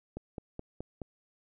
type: click train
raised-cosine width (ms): 2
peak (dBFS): -25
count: 5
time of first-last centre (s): 0.17-1.017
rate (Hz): 4.72
effects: none